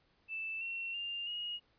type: tone with pitch steps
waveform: sine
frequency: 2644 / 2720 / 2798 / 2878 Hz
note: E7 / F7 / F7 / F#7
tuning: +5 / -46 / +3 / -49 cents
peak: -37 dBFS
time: 0.28-1.6 s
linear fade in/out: 50 ms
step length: 330 ms
effects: pink hiss -72 dBFS RMS until 1.78 s + resampled to 11025 Hz